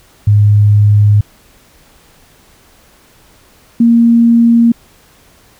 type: tone pair in turn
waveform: sine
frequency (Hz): 103.83 / 233.1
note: G#2 / A#3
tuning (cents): 0 / 0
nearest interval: octave + major second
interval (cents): 1400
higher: second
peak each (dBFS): -4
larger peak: neither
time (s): 0.27-1.21 / 3.8-4.72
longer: first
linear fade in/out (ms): 5
effects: pink hiss -46 dBFS RMS until 5.59 s